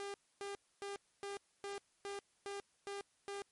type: tone bursts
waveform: sawtooth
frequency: 400.5 Hz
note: G4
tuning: 37 cents sharp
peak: -38 dBFS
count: 9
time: 0-3.42 s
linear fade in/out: 0 ms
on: 140 ms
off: 270 ms
effects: white hiss -75 dBFS RMS until 3.51 s + MP3 48 kbps